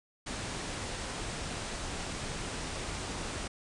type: low-pass noise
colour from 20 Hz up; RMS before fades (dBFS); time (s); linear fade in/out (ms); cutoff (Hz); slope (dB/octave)
pink; -38; 0.26-3.48; 10; 9600; 96
effects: none